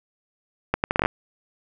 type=accelerating click train; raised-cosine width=0.5 ms; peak=-5 dBFS; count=9; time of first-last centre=0.74-1.059 s; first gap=99 ms; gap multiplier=0.71; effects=none